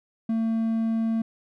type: tone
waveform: triangle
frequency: 225 Hz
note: A3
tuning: 39 cents sharp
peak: -20 dBFS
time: 0.29-1.22 s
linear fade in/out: 5 ms
effects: none